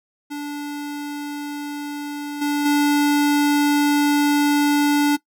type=tone with level steps; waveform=square; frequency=290.9 Hz; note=D4; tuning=16 cents flat; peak=-27 / -19 / -15 dBFS; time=0.3-5.17 s; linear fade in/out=20 ms; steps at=2.41 / 2.65 s; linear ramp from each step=10 ms; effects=noise-tail reverb RT60 0.1 s tail -19 dB re dry